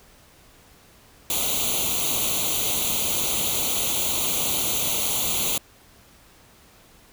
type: noise with comb filter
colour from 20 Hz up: white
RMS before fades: -24 dBFS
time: 1.3-5.58 s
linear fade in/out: 2 ms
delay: 0.29 ms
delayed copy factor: +0.9
effects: pink hiss -53 dBFS RMS until 7.12 s